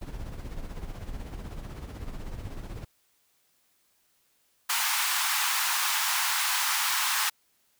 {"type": "noise with tremolo", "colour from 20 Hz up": "brown", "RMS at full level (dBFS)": -35, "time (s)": [0.01, 2.85], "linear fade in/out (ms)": 10, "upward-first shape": "sine", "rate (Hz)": 16, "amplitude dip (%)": 55}
{"type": "high-pass noise", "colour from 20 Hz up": "pink", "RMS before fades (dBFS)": -27, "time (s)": [4.69, 7.3], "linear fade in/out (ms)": 10, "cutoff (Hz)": 860, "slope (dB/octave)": 48}
{"effects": ["white hiss -69 dBFS RMS until 7.79 s"]}